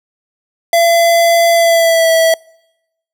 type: tone with pitch glide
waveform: square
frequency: 677 to 653.6 Hz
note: E5 to E5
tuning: +46 to -15 cents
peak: -8 dBFS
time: 0.73-2.34 s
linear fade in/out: 2 ms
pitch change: -61 cents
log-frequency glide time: 1.54-2.11 s
effects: noise-tail reverb RT60 0.9 s tail -26 dB re dry